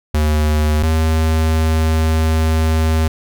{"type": "tone pair in turn", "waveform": "square", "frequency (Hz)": [76.2, 79.62], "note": ["D#2", "D#2"], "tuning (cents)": [-36, 40], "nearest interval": "minor second", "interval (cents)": 76, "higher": "second", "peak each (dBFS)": -13, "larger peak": "neither", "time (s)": [[0.14, 0.83], [0.83, 3.08]], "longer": "second", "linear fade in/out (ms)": 5, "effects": []}